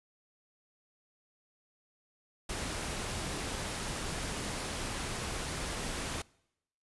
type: noise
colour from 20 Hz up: pink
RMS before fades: -37 dBFS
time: 2.49-6.22 s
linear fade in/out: 5 ms
effects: noise-tail reverb RT60 0.8 s tail -24 dB re dry + resampled to 24000 Hz